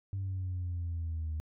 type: exponential sweep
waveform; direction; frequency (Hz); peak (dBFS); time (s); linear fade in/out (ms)
sine; down; 98.3 to 77; -31; 0.13-1.4; 0
effects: tanh soft clip ceiling -30 dBFS